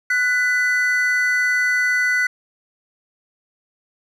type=tone pair together; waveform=triangle; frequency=1479.3 / 1997 Hz; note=F#6 / B6; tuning=-1 / +19 cents; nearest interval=perfect fourth; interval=520 cents; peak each=-17 dBFS; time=0.1-2.27 s; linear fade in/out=5 ms; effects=none